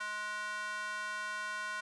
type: tone with high-pass filter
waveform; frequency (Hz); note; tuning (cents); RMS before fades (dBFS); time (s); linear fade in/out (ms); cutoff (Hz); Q
square; 210; G#3; +19; -39; 0-1.81; 10; 1300; 7
effects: resampled to 22050 Hz